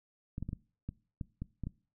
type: clicks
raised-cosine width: 5 ms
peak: -25 dBFS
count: 9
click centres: 0.381 / 0.426 / 0.49 / 0.531 / 0.89 / 1.212 / 1.42 / 1.637 / 1.67 s
effects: noise-tail reverb RT60 0.4 s tail -22 dB re dry